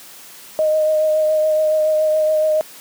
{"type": "tone with vibrato", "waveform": "sine", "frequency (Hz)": 620, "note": "D#5", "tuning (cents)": -6, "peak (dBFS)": -13, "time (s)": [0.59, 2.61], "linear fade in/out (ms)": 0, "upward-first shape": "triangle", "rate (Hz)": 7.1, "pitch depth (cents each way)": 20, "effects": ["white hiss -40 dBFS RMS until 2.8 s", "high-pass 150 Hz 12 dB/octave"]}